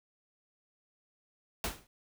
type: noise with exponential decay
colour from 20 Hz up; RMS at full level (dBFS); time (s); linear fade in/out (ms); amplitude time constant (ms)
pink; -30; 1.64-1.87; 2; 49
effects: none